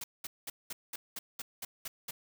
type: noise bursts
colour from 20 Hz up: white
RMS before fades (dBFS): -40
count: 10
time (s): 0.01-2.11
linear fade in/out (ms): 5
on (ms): 30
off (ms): 200
effects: none

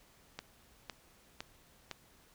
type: click train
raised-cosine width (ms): 0.2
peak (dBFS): -23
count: 4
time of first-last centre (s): 0.39-1.913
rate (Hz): 1.97
effects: pink hiss -64 dBFS RMS until 2.34 s

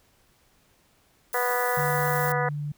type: noise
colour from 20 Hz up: violet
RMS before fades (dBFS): -34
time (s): 1.33-2.32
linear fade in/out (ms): 0
type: harmonic tone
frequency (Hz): 245.8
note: B3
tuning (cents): -8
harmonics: 2 / 3 / 4 / 5 / 6 / 7 / 8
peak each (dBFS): -28 / -30 / -31 / -32 / -33 / -33 / -34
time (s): 1.34-2.49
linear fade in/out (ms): 5
type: tone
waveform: sine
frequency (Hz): 146.83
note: D3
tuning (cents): 0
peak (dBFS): -28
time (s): 1.77-2.72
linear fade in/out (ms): 5
effects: pink hiss -63 dBFS RMS until 2.77 s

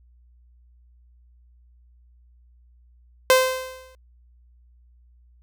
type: tone with exponential decay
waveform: sawtooth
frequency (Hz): 517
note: C5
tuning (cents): -21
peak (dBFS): -7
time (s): 3.3-3.95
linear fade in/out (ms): 1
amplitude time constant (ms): 140
effects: added 60 Hz sine -52 dBFS peak until 5.42 s

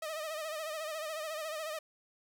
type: tone with vibrato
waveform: sawtooth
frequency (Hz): 625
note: D#5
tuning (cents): +8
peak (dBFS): -33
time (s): 0.02-1.79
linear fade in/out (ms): 5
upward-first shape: sine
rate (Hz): 14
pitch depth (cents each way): 70
effects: none

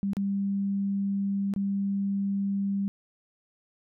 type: tone with dropouts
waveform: sine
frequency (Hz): 198.1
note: G3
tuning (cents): +18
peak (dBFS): -25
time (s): 0.03-2.88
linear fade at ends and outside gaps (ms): 0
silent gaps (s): 0.133-0.168 / 1.538-1.562
effects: none

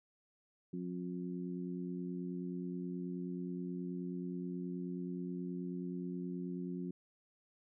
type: harmonic tone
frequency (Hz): 89.4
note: F2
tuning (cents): +41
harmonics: 2 / 3 / 4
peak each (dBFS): -40 / -44 / -46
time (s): 0.73-6.91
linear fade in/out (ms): 5
effects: none

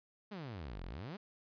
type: exponential two-way sweep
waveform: sawtooth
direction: down then up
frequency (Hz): 220 to 39.01 to 220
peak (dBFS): -39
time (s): 0.31-1.17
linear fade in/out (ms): 10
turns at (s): 0.84
effects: resampled to 11025 Hz

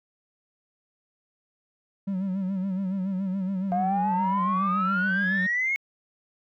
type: tone with vibrato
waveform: triangle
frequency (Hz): 190.5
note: G3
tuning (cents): -49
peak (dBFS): -23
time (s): 2.07-5.47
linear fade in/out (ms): 10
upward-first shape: sine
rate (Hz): 7.1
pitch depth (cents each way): 71
type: exponential sweep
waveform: sine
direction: up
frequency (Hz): 698.5 to 2200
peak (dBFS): -22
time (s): 3.72-5.76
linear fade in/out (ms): 0
effects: tanh soft clip ceiling -17 dBFS

